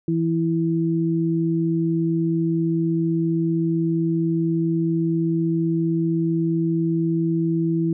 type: tone pair together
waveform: sine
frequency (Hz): 165.1 / 329.4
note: E3 / E4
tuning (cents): +3 / -1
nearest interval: octave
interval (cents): 1196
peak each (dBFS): -21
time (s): 0.08-7.93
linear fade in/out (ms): 2
effects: none